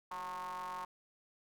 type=ring-modulated tone; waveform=square; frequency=88.8 Hz; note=F2; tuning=29 cents sharp; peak=-38 dBFS; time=0.11-0.85 s; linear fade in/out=5 ms; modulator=1000 Hz; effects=none